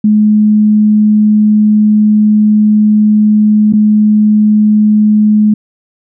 sine tone with dropouts, 212 Hz, G#3, 36 cents sharp, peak -4 dBFS, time 0.04-5.54 s, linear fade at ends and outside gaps 5 ms, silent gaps 3.726-3.734 s, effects none

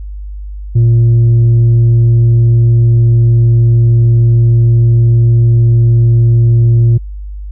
sine tone with tanh clipping, 116.54 Hz, A#2, in tune, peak -5 dBFS, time 0.75-6.98 s, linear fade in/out 10 ms, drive 2 dB, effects added 50 Hz sine -21 dBFS peak until 7.51 s

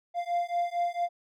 triangle beating tone pair, 694 / 698.4 Hz, F5 / F5, -11 / 0 cents, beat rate 4.4 Hz, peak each -28 dBFS, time 0.14-1.09 s, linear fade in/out 50 ms, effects none

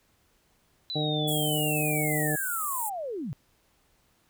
sine linear sweep, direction down, 4014 to 114.3 Hz, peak -31 dBFS, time 0.9-3.33 s, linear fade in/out 0 ms
harmonic tone, 151.6 Hz, D#3, 45 cents flat, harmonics 1 / 2 / 3 / 4 / 5, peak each -29 / -32 / -34 / -35 / -36 dBFS, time 0.95-2.36 s, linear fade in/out 10 ms
pink high-pass noise, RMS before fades -33 dBFS, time 1.27-2.9 s, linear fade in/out 20 ms, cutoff 7400 Hz, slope 96 dB/octave
effects pink hiss -67 dBFS RMS until 4.29 s

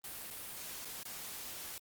white noise with dropouts, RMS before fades -45 dBFS, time 0.04-1.78 s, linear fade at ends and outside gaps 1 ms, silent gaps 0.304-0.309 / 0.848-0.855 / 1.031-1.053 s, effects Opus 32 kbps

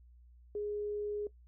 sine tone, 415.3 Hz, G#4, in tune, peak -34 dBFS, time 0.55-1.27 s, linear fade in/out 2 ms, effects noise-tail reverb RT60 0.1 s tail -18 dB re dry + added 60 Hz sine -56 dBFS peak until 1.47 s

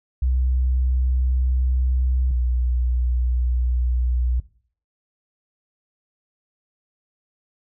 sine tone pair in turn, 63.6 / 61.38 Hz, C2 / B1, -48 / -10 cents, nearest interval minor second, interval 62 cents, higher first, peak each -16 / -17 dBFS, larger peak first, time 0.22-2.31 / 2.31-4.4 s, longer neither, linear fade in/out 5 ms, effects noise-tail reverb RT60 0.5 s tail -18 dB re dry + tanh soft clip ceiling -13 dBFS

